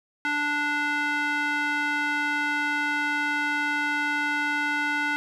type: tone with band-pass filter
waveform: square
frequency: 293.7 Hz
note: D4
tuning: in tune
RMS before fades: -26 dBFS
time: 0.25-5.16 s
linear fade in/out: 0 ms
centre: 1700 Hz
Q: 2.4
effects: none